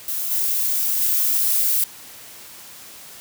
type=noise with level steps; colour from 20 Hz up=violet; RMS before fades=-25 / -21 / -19 dBFS; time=0.08-1.84 s; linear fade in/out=2 ms; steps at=0.31 / 1.01 s; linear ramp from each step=5 ms; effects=white hiss -41 dBFS RMS until 3.2 s + high-pass 60 Hz 12 dB/octave